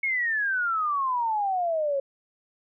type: exponential sweep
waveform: sine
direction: down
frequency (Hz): 2204 to 540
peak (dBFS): -23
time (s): 0.03-2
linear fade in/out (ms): 5
effects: none